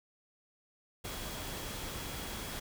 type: tone in noise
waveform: sine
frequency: 3322 Hz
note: G#7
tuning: in tune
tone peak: -52 dBFS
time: 1.04-2.6 s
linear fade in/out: 10 ms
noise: pink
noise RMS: -41 dBFS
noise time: 1.04-2.6 s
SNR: -14 dB
effects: none